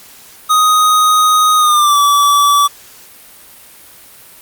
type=tone with pitch glide; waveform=square; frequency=1249 to 1152 Hz; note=D#6 to D6; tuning=+6 to -34 cents; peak=-8 dBFS; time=0.49-2.68 s; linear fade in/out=20 ms; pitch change=-140 cents; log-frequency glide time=1.57-1.99 s; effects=white hiss -39 dBFS RMS until 4.41 s + Opus 48 kbps